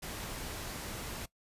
pink noise, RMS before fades -41 dBFS, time 0.02-1.26 s, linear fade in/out 10 ms, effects noise-tail reverb RT60 0.1 s tail -20 dB re dry + resampled to 32000 Hz

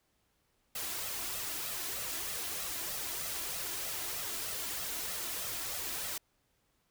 white noise with flanger, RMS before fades -38 dBFS, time 0.75-6.18 s, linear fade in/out 5 ms, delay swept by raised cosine 1.5 to 3 ms, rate 3.2 Hz, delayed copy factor +0.55, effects pink hiss -75 dBFS RMS until 6.9 s

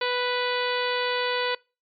harmonic tone with a mistuned harmonic, 493.9 Hz, B4, in tune, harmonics 1 / 2 / 3 / 4 / 5 / 6 / 7 / 8 / 9, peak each -27 / -30 / -32 / -33 / -34 / -35 / -35 / -36 / -37 dBFS, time 0.01-1.55 s, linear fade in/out 5 ms, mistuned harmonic 9, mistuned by +24 cents, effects noise-tail reverb RT60 0.3 s tail -25 dB re dry + MP3 96 kbps

